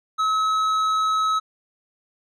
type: tone with tanh clipping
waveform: sine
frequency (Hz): 1287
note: E6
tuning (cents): -42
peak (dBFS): -20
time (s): 0.18-1.4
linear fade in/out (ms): 20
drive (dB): 9
effects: none